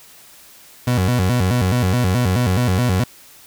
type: tone with vibrato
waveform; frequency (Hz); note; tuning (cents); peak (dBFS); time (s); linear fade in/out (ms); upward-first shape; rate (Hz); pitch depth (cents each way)
30% pulse; 106.8; G#2; +49; -12; 0.87-3.04; 5; square; 4.7; 250
effects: white hiss -45 dBFS RMS until 3.46 s